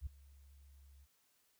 sine tone with ADSR envelope, 69.3 Hz, C#2, in tune, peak -36 dBFS, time 0.01-1.07 s, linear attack 54 ms, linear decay 8 ms, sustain -22 dB, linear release 42 ms, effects white hiss -75 dBFS RMS until 1.59 s

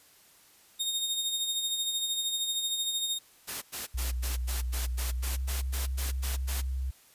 sawtooth tone with tremolo, 3700 Hz, A#7, 14 cents flat, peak -24 dBFS, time 0.79-3.19 s, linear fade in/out 20 ms, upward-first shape sine, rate 13 Hz, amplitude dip 45%
white noise bursts, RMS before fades -36 dBFS, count 13, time 3.47-6.62 s, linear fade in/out 20 ms, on 150 ms, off 100 ms
sine tone with pitch glide, 61.74 to 65.41 Hz, B1 to C2, 0 to 0 cents, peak -29 dBFS, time 3.94-6.91 s, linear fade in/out 10 ms, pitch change +100 cents, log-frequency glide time 5.14-5.41 s
effects white hiss -59 dBFS RMS until 7.14 s + resampled to 32000 Hz

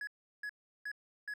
triangle tone bursts, 1684 Hz, G#6, 24 cents sharp, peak -36 dBFS, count 4, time 0.01-1.338 s, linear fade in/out 2 ms, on 62 ms, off 360 ms, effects none

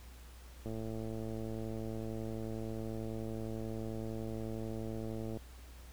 click train, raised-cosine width 2 ms, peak -29 dBFS, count 524, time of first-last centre 0.66-5.372 s, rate 111 Hz, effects added 61 Hz sine -50 dBFS peak until 5.92 s + pink hiss -59 dBFS RMS until 5.92 s

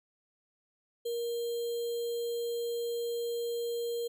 sine tone with sample-and-hold, 470 Hz, A#4, 14 cents sharp, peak -31 dBFS, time 1.05-4.08 s, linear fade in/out 10 ms, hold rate 3675 Hz, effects none

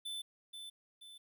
square tone with echo, 3520 Hz, A7, in tune, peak -40 dBFS, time 0.05-0.22 s, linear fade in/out 10 ms, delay 480 ms, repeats 2, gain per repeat -6 dB, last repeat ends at 1.18 s, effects 13-bit

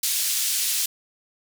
white band-pass noise, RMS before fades -24 dBFS, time 0.03-0.86 s, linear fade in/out 5 ms, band 3200 to 13000 Hz, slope 12 dB/octave, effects none

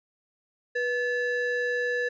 triangle ring-modulated tone, 1108.7 Hz, C#6, in tune, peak -20 dBFS, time 0.75-2.09 s, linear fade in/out 10 ms, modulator 620 Hz, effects resampled to 16000 Hz

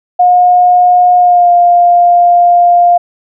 sine tone with pitch glide, 718 to 701.2 Hz, F5 to F5, +48 to +7 cents, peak -3 dBFS, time 0.19-2.98 s, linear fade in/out 10 ms, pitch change -41 cents, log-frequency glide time 1.17-1.51 s, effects none

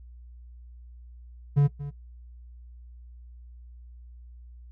triangle tone with echo, 143.2 Hz, D3, 43 cents flat, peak -14 dBFS, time 1.56-1.68 s, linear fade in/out 20 ms, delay 230 ms, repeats 1, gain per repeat -15 dB, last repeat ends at 1.91 s, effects noise-tail reverb RT60 0.1 s tail -17 dB re dry + added 60 Hz sine -44 dBFS peak until 4.71 s

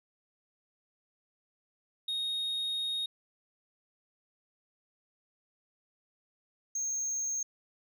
sine tone pair in turn, 3729 / 6427 Hz, A#7 / G8, 0 / +42 cents, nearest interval major sixth, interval 942 cents, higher second, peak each -28 dBFS, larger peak neither, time 2.08-3.06 / 6.75-7.43 s, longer first, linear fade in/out 5 ms, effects tanh soft clip ceiling -30 dBFS

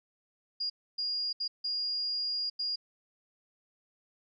sine tone bursts at uneven times, 4843 Hz, D#8, 48 cents flat, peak -30 dBFS, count 5, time 0.6-0.7 / 0.98-1.33 / 1.4-1.48 / 1.64-2.5 / 2.59-2.76 s, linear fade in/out 10 ms, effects none

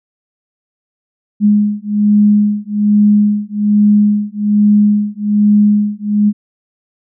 sine beating tone pair, 207.3 / 208.5 Hz, G#3 / G#3, -3 / +7 cents, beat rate 1.2 Hz, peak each -11 dBFS, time 1.4-6.33 s, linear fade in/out 50 ms, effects none

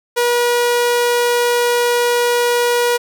sawtooth tone, 481.7 Hz, B4, 43 cents flat, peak -9 dBFS, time 0.16-2.98 s, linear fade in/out 20 ms, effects none

